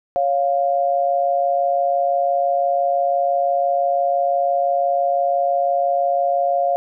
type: tone pair together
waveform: sine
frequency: 555.1 / 701 Hz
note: C#5 / F5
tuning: +2 / +6 cents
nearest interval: major third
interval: 404 cents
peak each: -20 / -17 dBFS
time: 0.16-6.76 s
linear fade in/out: 0 ms
effects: none